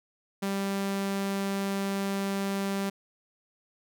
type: tone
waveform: sawtooth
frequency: 196.8 Hz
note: G3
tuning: 7 cents sharp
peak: -24 dBFS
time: 0.42-2.9 s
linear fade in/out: 10 ms
effects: none